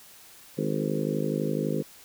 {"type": "harmonic tone with a mistuned harmonic", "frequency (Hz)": 51.91, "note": "G#1", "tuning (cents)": 0, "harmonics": [3, 4, 5, 6, 7, 8, 9, 10], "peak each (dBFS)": [-31, -32, -33, -34, -34, -35, -36, -36], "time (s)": [0.57, 1.83], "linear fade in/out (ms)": 20, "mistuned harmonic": 9, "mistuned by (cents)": -23, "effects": ["white hiss -51 dBFS RMS until 2.04 s"]}